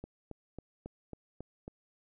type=click train; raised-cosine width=2 ms; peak=-29 dBFS; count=7; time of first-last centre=0.04-1.679 s; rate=3.66 Hz; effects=none